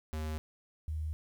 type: tone pair in turn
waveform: square / sine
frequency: 77.78 / 77.78 Hz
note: D#2 / D#2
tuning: 0 / 0 cents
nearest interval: unison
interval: 0 cents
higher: neither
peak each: -35 / -33 dBFS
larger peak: second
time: 0.13-0.38 / 0.88-1.13 s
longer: neither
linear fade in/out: 0 ms
effects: 11-bit